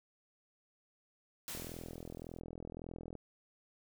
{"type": "noise with exponential decay", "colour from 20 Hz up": "white", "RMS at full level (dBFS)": -42, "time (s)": [1.48, 2.4], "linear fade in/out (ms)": 0, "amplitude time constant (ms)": 200}
{"type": "click train", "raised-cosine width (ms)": 2, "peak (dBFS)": -32, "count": 68, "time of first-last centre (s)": [1.55, 3.153], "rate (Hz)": 41.8}
{"effects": []}